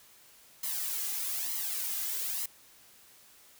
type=noise with flanger; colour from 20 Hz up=blue; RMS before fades=-34 dBFS; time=0.63-2.46 s; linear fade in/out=5 ms; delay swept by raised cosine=0.97 to 2.47 ms; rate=1.1 Hz; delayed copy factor=+0.75; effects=white hiss -58 dBFS RMS until 3.59 s